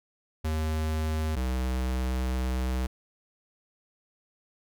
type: tone pair in turn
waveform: square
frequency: 78.4 / 63.66 Hz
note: D#2 / C2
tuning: +14 / -47 cents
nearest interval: major third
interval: 361 cents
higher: first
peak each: -27 dBFS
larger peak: neither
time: 0.44-1.36 / 1.36-2.87 s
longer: second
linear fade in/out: 10 ms
effects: none